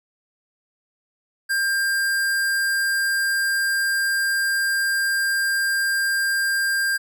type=tone; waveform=square; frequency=1596 Hz; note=G6; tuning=31 cents sharp; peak=-20 dBFS; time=1.49-6.98 s; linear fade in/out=20 ms; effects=none